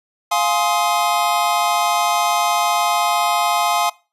square chord, F minor seventh, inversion none, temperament just, 698.5 / 838.1 / 1047.7 / 1257.2 Hz, F5 / Ab5 / C6 / Eb6, 0 / +16 / +2 / +18 cents, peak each -21 / -21 / -22 / -24 dBFS, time 0.31-3.9 s, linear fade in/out 10 ms, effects noise-tail reverb RT60 0.3 s tail -21 dB re dry + resampled to 32000 Hz

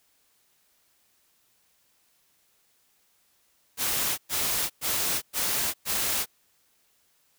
white noise bursts, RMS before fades -27 dBFS, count 5, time 3.77-6.26 s, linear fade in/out 50 ms, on 410 ms, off 110 ms, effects white hiss -67 dBFS RMS until 7.38 s

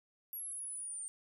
sine linear sweep, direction down, 11490 to 8760 Hz, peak -40 dBFS, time 0.33-1.08 s, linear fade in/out 0 ms, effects none

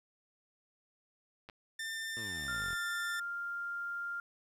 clicks, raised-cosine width 0.3 ms, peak -33 dBFS, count 2, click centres 1.489 / 1.498 s
sawtooth tone with pitch glide, 1794 to 1778.5 Hz, A6 to A6, +33 to +18 cents, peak -34 dBFS, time 1.79-3.2 s, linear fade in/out 5 ms, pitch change -15 cents, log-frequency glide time 2.43-2.78 s
15% pulse exponential sweep, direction down, 120.4 to 38.89 Hz, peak -39 dBFS, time 2.17-2.75 s, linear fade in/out 0 ms
sine tone, 1396.9 Hz, F6, in tune, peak -36 dBFS, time 2.48-4.2 s, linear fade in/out 2 ms
effects low-pass 12000 Hz 12 dB/octave + 11-bit

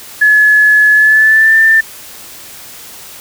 sine tone with pitch glide, 1706 to 1784.6 Hz, G#6 to A6, +46 to +24 cents, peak -4 dBFS, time 0.21-1.81 s, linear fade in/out 10 ms, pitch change +78 cents, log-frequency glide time 0.93-1.57 s, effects white hiss -32 dBFS RMS until 3.2 s

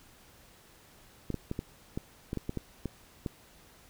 clicks, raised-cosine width 3 ms, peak -20 dBFS, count 11, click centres 1.303 / 1.343 / 1.514 / 1.591 / 1.975 / 2.331 / 2.373 / 2.494 / 2.573 / 2.857 / 3.262 s, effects pink hiss -58 dBFS RMS until 3.89 s

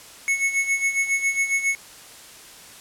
square tone with tremolo, 2200 Hz, C#7, 14 cents flat, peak -18 dBFS, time 0.28-1.75 s, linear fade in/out 0 ms, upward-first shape sine, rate 7.3 Hz, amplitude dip 70%, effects white hiss -44 dBFS RMS until 2.8 s + low-pass 11000 Hz 12 dB/octave

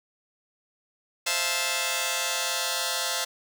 5% pulse chord, F major seventh, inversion second, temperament just, 523.8 / 654.8 / 698.5 / 873.1 Hz, C5 / E5 / F5 / A5, +2 / -12 / 0 / -14 cents, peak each -20 dBFS, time 1.26-3.25 s, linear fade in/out 10 ms, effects none

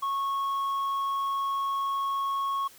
triangle tone with tanh clipping, 1100 Hz, C#6, 14 cents flat, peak -27 dBFS, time 0.02-2.68 s, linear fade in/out 10 ms, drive 8 dB, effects white hiss -53 dBFS RMS until 2.78 s

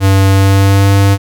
square tone with pitch glide, 97 to 98.92 Hz, G2 to G2, -18 to +16 cents, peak -6 dBFS, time 0-1.18 s, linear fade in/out 50 ms, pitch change +34 cents, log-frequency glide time 0.3-0.92 s, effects none

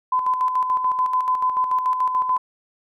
sine tone with tremolo, 1015 Hz, B5, 47 cents sharp, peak -16 dBFS, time 0.12-2.38 s, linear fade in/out 5 ms, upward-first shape square, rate 6.9 Hz, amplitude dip 50%, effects none

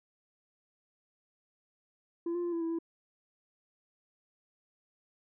sine tone with pitch steps, 339.3 / 349.5 / 346.6 / 335.2 / 329.4 / 332.4 Hz, F4 / F4 / F4 / E4 / E4 / E4, -50 / +1 / -13 / +29 / -1 / +15 cents, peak -28 dBFS, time 2.26-2.788 s, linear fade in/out 5 ms, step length 88 ms, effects tanh soft clip ceiling -30 dBFS

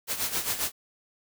white noise with tremolo, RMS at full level -27 dBFS, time 0.07-0.72 s, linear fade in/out 50 ms, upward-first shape sine, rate 7.5 Hz, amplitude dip 70%, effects none

